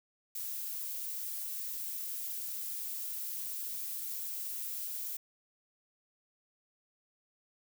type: noise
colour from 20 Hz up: violet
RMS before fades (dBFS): -39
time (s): 0.35-5.17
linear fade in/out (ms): 5
effects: none